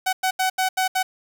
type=tone bursts at uneven times; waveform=sawtooth; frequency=751 Hz; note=F#5; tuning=26 cents sharp; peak=-15 dBFS; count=6; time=0.06-0.13 / 0.23-0.31 / 0.39-0.5 / 0.58-0.69 / 0.77-0.88 / 0.95-1.03 s; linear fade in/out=10 ms; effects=7-bit